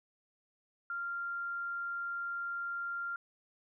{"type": "tone", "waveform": "sine", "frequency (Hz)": 1390, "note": "F6", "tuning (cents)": -9, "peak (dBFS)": -35, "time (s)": [0.9, 3.16], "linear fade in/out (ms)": 2, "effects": []}